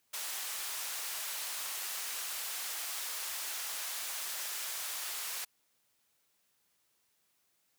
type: band-pass noise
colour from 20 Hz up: white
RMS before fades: -39 dBFS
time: 0.13-5.45 s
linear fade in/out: 10 ms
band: 750 to 16000 Hz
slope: 12 dB/octave
effects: white hiss -75 dBFS RMS until 7.78 s + high-pass 60 Hz 12 dB/octave